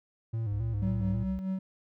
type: tone with vibrato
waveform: triangle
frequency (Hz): 107.6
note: A2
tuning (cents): -38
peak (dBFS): -27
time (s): 0.33-1.24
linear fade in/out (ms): 10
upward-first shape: square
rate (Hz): 3.7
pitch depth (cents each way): 88
type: tone with pitch glide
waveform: sine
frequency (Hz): 65.41 to 64.29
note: C2 to C2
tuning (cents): 0 to -30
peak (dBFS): -36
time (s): 0.52-1.39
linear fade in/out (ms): 0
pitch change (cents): -30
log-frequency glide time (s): 0.66-0.81
type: tone with tremolo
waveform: triangle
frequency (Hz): 189.5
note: F#3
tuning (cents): +42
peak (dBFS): -26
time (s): 0.82-1.59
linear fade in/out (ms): 5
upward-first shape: sine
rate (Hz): 4.7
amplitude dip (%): 55
effects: none